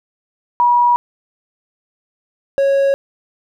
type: tone pair in turn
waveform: sine / triangle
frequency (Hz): 965 / 551.2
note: B5 / C#5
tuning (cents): -40 / -10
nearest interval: minor seventh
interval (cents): 970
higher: first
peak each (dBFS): -9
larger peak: neither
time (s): 0.6-0.96 / 2.58-2.94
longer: neither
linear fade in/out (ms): 0
effects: none